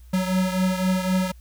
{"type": "beating tone pair", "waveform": "square", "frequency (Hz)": [185, 188.9], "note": ["F#3", "F#3"], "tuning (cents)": [0, 36], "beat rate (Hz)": 3.9, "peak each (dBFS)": [-22, -27], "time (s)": [0.13, 1.32], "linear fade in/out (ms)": 10, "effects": ["added 60 Hz sine -43 dBFS peak until 1.4 s", "white hiss -61 dBFS RMS until 1.4 s"]}